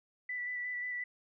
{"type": "tone with vibrato", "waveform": "sine", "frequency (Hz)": 1975.5, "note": "B6", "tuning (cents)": 0, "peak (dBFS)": -35, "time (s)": [0.29, 1.04], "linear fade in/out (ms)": 5, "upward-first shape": "square", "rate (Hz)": 5.6, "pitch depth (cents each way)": 14, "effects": []}